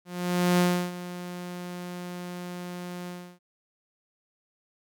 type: tone with ADSR envelope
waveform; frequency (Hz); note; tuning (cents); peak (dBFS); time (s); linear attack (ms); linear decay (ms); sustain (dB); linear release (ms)
sawtooth; 177.8; F3; +31; -15; 0.05-3.39; 540; 320; -16; 310
effects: none

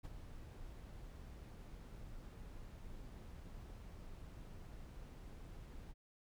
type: noise with ADSR envelope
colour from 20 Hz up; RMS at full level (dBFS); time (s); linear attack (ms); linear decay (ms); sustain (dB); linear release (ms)
brown; -45; 0.03-5.94; 23; 18; -7; 35
effects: none

